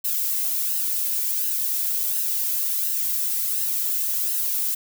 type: noise with flanger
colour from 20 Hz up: violet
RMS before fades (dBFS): -24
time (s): 0.04-4.75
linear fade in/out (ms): 10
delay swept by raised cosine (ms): 0.86 to 2.16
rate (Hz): 1.4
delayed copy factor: -0.55
effects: none